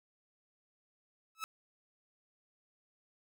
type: tone with exponential growth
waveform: sawtooth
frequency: 1301 Hz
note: E6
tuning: 23 cents flat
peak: -29 dBFS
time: 1.35-1.44 s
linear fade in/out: 0 ms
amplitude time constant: 18 ms
effects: none